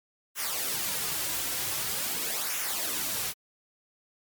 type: noise with flanger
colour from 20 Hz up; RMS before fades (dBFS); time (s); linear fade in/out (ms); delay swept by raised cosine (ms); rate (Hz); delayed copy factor
white; -31; 0.35-3.34; 50; 0.22 to 4.82; 0.45; -0.6
effects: MP3 96 kbps